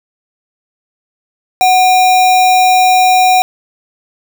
sine tone with sample-and-hold, 740 Hz, F#5, in tune, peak -5 dBFS, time 1.61-3.42 s, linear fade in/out 0 ms, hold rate 3150 Hz, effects none

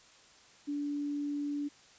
sine tone, 289.5 Hz, D4, 25 cents flat, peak -32 dBFS, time 0.67-1.69 s, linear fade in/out 20 ms, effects white hiss -59 dBFS RMS until 1.98 s + resampled to 16000 Hz

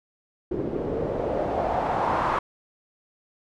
white noise with low-pass filter sweep, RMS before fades -26 dBFS, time 0.51-2.39 s, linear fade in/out 5 ms, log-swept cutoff 350 to 1100 Hz, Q 2.7, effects none

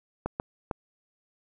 clicks, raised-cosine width 1 ms, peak -15 dBFS, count 3, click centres 0.26 / 0.399 / 0.712 s, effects none

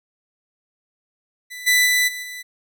sawtooth tone with level steps, 1989 Hz, B6, 12 cents sharp, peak -29 / -10 / -12 / -25 / -28 dBFS, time 1.5-2.43 s, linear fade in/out 20 ms, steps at 1.66 / 1.85 / 2.07 / 2.22 s, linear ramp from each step 20 ms, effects none

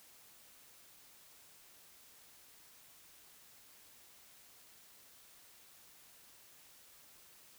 silence, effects white hiss -61 dBFS RMS until 7.58 s

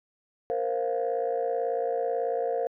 sine chord, Bb suspended second, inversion none, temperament just, 466.2 / 524.4 / 699.2 Hz, Bb4 / C5 / F5, 0 / +4 / +2 cents, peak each -28 / -29 / -30 dBFS, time 0.5-2.67 s, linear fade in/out 0 ms, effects tanh soft clip ceiling -19 dBFS

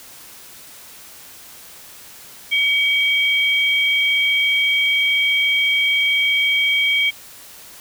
sine tone pair together, 2267 / 3208 Hz, C#7 / G7, +38 / +39 cents, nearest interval tritone, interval 601 cents, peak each -16 / -19 dBFS, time 2.51-7.11 s, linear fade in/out 20 ms, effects white hiss -41 dBFS RMS until 7.8 s

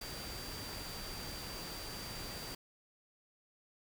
sine tone in noise, 4699 Hz, D8, in tune, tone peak -48 dBFS, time 0.01-2.55 s, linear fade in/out 5 ms, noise pink, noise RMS -45 dBFS, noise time 0.01-2.55 s, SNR -6 dB, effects none

